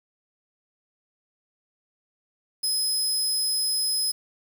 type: tone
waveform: 25% pulse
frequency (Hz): 5080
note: D#8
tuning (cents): +35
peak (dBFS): -18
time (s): 2.63-4.12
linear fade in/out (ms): 10
effects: 8-bit